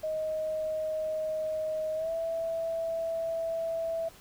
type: tone with pitch glide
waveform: sine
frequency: 626 to 658.6 Hz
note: D#5 to E5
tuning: +10 to -2 cents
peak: -29 dBFS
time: 0.03-4.09 s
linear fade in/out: 10 ms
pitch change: +88 cents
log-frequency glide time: 1.95-2.11 s
effects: pink hiss -54 dBFS RMS until 4.2 s